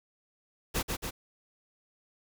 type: noise with echo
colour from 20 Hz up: pink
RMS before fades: -30 dBFS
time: 0.74-0.83 s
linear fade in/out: 20 ms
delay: 140 ms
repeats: 2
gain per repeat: -3 dB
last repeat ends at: 1.11 s
effects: none